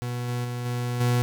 40% pulse tone with level steps, 122 Hz, B2, 21 cents flat, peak -27 / -25 / -28 / -25 / -19 dBFS, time 0.02-1.22 s, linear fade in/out 0 ms, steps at 0.28 / 0.44 / 0.65 / 1 s, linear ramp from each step 10 ms, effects none

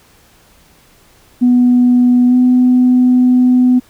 sine tone with pitch glide, 246.5 to 250.7 Hz, B3 to B3, -3 to +26 cents, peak -5 dBFS, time 1.41-3.8 s, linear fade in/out 20 ms, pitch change +29 cents, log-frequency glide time 2.28-2.34 s, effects tanh soft clip ceiling -2 dBFS + pink hiss -48 dBFS RMS until 3.89 s

